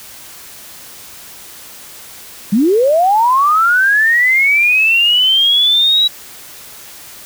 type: linear sweep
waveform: sine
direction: up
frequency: 185 to 3906 Hz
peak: -8 dBFS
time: 2.52-6.08 s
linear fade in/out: 10 ms
effects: white hiss -35 dBFS RMS until 7.25 s